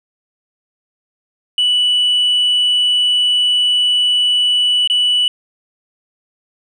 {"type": "tone with dropouts", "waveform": "sine", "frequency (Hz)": 2960, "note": "F#7", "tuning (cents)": 0, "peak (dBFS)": -9, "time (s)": [1.58, 5.28], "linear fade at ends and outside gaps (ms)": 2, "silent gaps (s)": [4.875, 4.899], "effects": ["tanh soft clip ceiling -9 dBFS"]}